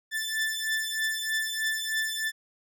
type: beating tone pair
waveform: sawtooth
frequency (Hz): 1760 / 1763.2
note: A6 / A6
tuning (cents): 0 / +3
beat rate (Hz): 3.2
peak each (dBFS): -27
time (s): 0.11-2.32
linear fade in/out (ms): 50
effects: none